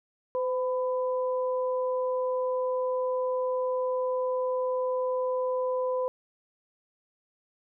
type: tone pair together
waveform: sine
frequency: 510.2 / 1000 Hz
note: C5 / B5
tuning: -44 / +21 cents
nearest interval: octave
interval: 1165 cents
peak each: -26 / -34 dBFS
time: 0.35-6.08 s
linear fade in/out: 0 ms
effects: none